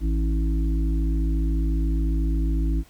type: harmonic tone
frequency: 54.1 Hz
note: A1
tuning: 29 cents flat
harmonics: 1 / 3 / 5 / 6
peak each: -20 / -32 / -32 / -33 dBFS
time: 0-2.84 s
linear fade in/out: 50 ms
effects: pink hiss -55 dBFS RMS until 2.89 s